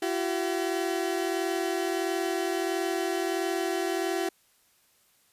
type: tone pair together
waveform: 30% pulse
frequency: 338.7 / 380.2 Hz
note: E4 / F#4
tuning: +47 / +47 cents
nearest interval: major second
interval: 200 cents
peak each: -27 dBFS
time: 0.02-4.29 s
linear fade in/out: 5 ms
effects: white hiss -65 dBFS RMS until 5.32 s + resampled to 32000 Hz